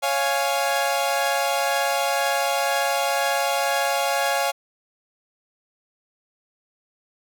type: chord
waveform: sawtooth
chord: Db major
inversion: none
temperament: equal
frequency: 554.4 / 698.5 / 830.6 Hz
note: Db5 / F5 / Ab5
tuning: 0 / 0 / 0 cents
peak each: -21 dBFS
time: 0.02-4.52 s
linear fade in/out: 20 ms
effects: none